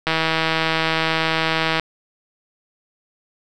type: click train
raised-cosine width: 0.3 ms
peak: -3 dBFS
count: 279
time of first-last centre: 0.07-1.797 s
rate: 161 Hz
effects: none